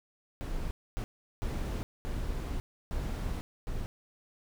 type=noise bursts at uneven times; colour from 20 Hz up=brown; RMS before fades=-34 dBFS; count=6; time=0.41-0.71 / 0.97-1.04 / 1.42-1.83 / 2.05-2.6 / 2.91-3.41 / 3.67-3.86 s; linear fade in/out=0 ms; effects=none

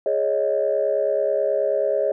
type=chord; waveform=sine; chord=Ab suspended fourth; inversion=none; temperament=just; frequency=415.3 / 553.7 / 623 Hz; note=Ab4 / Db5 / Eb5; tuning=0 / -2 / +2 cents; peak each=-24 / -21 / -22 dBFS; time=0.06-2.12 s; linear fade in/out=2 ms; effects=tanh soft clip ceiling -10 dBFS

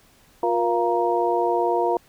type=tone cluster; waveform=sine; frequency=355.7 / 473.4 / 692 / 938 Hz; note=F4 / A#4 / F5 / A#5; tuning=+32 / +27 / -16 / +11 cents; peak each=-24 dBFS; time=0.43-1.97 s; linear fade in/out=2 ms; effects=pink hiss -56 dBFS RMS until 2.08 s

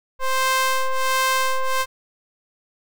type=ring-modulated tone; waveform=sawtooth; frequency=523.3 Hz; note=C5; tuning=in tune; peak=-11 dBFS; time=0.19-1.86 s; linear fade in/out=50 ms; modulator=524 Hz; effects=none

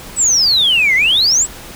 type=exponential two-way sweep; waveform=sine; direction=down then up; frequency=8130 to 1984 to 8130 Hz; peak=-8 dBFS; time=0.16-1.47 s; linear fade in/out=50 ms; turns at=0.95 s; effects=tanh soft clip ceiling -5 dBFS + pink hiss -33 dBFS RMS until 1.75 s

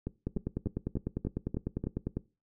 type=two click trains; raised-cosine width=3 ms; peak=-19 / -21 dBFS; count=20 / 7; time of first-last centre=0.27-2.17 / 0.07-1.84 s; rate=10 / 3.39 Hz; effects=noise-tail reverb RT60 0.3 s tail -20 dB re dry

